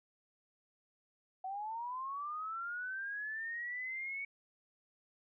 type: linear sweep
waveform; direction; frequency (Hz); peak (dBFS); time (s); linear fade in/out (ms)
sine; up; 743 to 2241; -38; 1.44-4.25; 5
effects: none